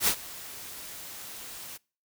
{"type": "noise with ADSR envelope", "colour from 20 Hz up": "white", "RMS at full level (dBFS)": -22, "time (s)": [0, 1.78], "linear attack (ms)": 71, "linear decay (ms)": 79, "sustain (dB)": -20, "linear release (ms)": 22, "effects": ["noise-tail reverb RT60 0.4 s tail -26 dB re dry"]}